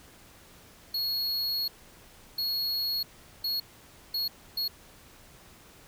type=tone bursts at uneven times; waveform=square; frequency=4326 Hz; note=C#8; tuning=43 cents flat; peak=-28 dBFS; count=5; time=0.94-1.68 / 2.38-3.03 / 3.44-3.6 / 4.14-4.28 / 4.57-4.68 s; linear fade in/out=5 ms; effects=pink hiss -54 dBFS RMS until 5.87 s